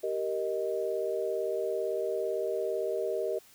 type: chord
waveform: sine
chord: Eb major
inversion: first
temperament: just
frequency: 388.9 / 466.7 / 622.3 Hz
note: G4 / Bb4 / Eb5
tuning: -14 / +2 / 0 cents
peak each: -33 dBFS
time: 0.03-3.39 s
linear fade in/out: 10 ms
effects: white hiss -58 dBFS RMS until 3.54 s